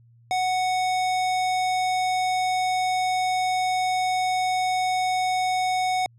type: tone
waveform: square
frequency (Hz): 740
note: F#5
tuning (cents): 0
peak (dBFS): -22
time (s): 0.31-6.06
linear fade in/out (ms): 0
effects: added 117 Hz sine -52 dBFS peak until 6.18 s + low-pass 8000 Hz 12 dB/octave